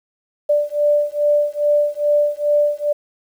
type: beating tone pair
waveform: sine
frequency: 587.3 / 589.7 Hz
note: D5 / D5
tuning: 0 / +7 cents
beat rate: 2.4 Hz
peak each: -17 dBFS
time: 0.49-2.93 s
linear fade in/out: 10 ms
effects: 8-bit